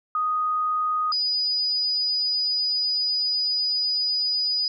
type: tone pair in turn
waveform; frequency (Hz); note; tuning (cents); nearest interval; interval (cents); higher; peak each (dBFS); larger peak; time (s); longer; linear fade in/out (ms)
sine; 1244.5 / 4946; D#6 / D#8; 0 / -11; 2 octaves; 2389; second; -21; neither; 0.15-1.12 / 1.12-4.68; second; 2
effects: none